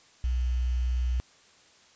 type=tone with quantisation; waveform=sine; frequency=61.74 Hz; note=B1; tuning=in tune; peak=-24 dBFS; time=0.24-1.2 s; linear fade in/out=0 ms; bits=8; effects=white hiss -58 dBFS RMS until 1.95 s + resampled to 16000 Hz